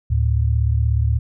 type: tone pair together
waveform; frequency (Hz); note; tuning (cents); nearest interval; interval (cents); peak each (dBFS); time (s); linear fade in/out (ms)
sine; 73.31 / 110; D2 / A2; -3 / 0; perfect fifth; 703; -17 / -18; 0.1-1.19; 10
effects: none